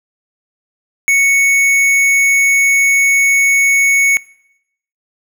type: tone with hard clipping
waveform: sine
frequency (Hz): 2217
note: C#7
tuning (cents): 0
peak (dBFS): -10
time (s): 1.08-4.17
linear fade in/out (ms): 0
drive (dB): 12
effects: noise-tail reverb RT60 0.8 s tail -23 dB re dry